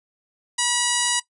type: harmonic tone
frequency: 968 Hz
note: B5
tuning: 35 cents flat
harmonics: 1 / 2 / 3 / 4 / 5 / 6 / 7 / 8 / 9 / 10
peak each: -29 / -29 / -29 / -29 / -29 / -29 / -29 / -29 / -29 / -29 dBFS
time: 0.58-1.2 s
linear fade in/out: 10 ms
type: noise with exponential growth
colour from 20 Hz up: white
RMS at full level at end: -40 dBFS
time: 0.74-1.09 s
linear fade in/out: 2 ms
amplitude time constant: 74 ms
effects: noise-tail reverb RT60 0.1 s tail -17 dB re dry + resampled to 24000 Hz